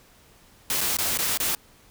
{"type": "noise with dropouts", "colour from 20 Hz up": "white", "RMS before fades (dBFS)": -25, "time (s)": [0.7, 1.55], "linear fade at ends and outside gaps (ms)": 1, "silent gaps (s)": [[0.808, 0.812], [0.969, 0.986], [1.174, 1.188], [1.374, 1.401]], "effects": ["pink hiss -55 dBFS RMS until 1.9 s"]}